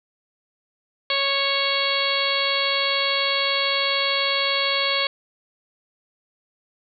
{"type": "harmonic tone", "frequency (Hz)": 553, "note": "C#5", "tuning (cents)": -4, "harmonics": [1, 2, 3, 4, 5, 6, 7, 8], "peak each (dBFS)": [-28, -28, -32, -26, -30, -26, -29, -27], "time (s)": [1.1, 5.07], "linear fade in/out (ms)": 2, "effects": []}